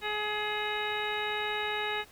harmonic tone, 421.3 Hz, G#4, 25 cents sharp, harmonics 1 / 2 / 3 / 4 / 5 / 6 / 7 / 9, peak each -37 / -36 / -41 / -37 / -38 / -40 / -41 / -39 dBFS, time 0.01-2.05 s, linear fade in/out 50 ms, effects pink hiss -56 dBFS RMS until 2.11 s

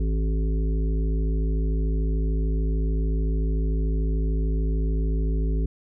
harmonic tone, 53.5 Hz, A1, 48 cents flat, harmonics 1 / 3 / 5 / 7 / 8, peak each -21 / -31 / -35 / -38 / -39 dBFS, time 0-5.66 s, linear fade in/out 5 ms, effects none

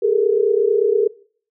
sine tone cluster, 400.8 / 429.5 / 465.8 Hz, G4 / A4 / A#4, +38 / -42 / -1 cents, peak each -18 dBFS, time 0.02-1.08 s, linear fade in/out 10 ms, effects noise-tail reverb RT60 0.5 s tail -21 dB re dry

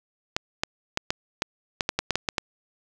clicks, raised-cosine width 0.2 ms, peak -6 dBFS, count 12, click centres 0.365 / 0.635 / 0.974 / 1.105 / 1.421 / 1.808 / 1.891 / 1.99 / 2.107 / 2.156 / 2.288 / 2.382 s, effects none

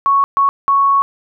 sine tone bursts at uneven times, 1108.7 Hz, C#6, in tune, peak -9 dBFS, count 3, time 0.06-0.24 / 0.37-0.49 / 0.68-1.02 s, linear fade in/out 0 ms, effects none

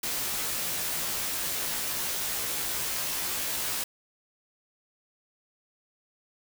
white noise with comb filter, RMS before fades -31 dBFS, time 0.03-3.84 s, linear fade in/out 5 ms, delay 16 ms, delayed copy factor -0.85, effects none

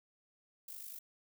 violet noise with amplitude modulation, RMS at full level -45 dBFS, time 0.68-0.99 s, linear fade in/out 5 ms, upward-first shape sine, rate 50.4 Hz, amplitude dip 60%, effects none

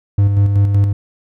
triangle tone with tremolo, 100.5 Hz, G2, 44 cents sharp, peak -6 dBFS, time 0.18-0.93 s, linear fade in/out 5 ms, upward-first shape square, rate 5.3 Hz, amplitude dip 40%, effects none

